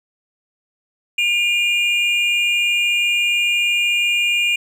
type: tone pair together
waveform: triangle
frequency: 2421 / 2816 Hz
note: D#7 / F7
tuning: -48 / +14 cents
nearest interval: minor third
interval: 262 cents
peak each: -15 / -18 dBFS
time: 1.18-4.56 s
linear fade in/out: 5 ms
effects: none